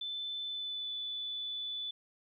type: tone with pitch glide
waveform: sine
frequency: 3520 to 3480 Hz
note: A7 to A7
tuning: 0 to -20 cents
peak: -36 dBFS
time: 0.01-1.91 s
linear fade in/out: 5 ms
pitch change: -20 cents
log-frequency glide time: 0.44-0.92 s
effects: 13-bit